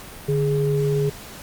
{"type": "tone pair together", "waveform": "sine", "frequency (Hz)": [146.83, 415.3], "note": ["D3", "G#4"], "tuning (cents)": [0, 0], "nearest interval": "octave + tritone", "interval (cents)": 1800, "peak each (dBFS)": [-20, -21], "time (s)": [0.28, 1.1], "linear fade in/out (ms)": 10, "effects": ["pink hiss -39 dBFS RMS until 1.42 s", "Opus 48 kbps"]}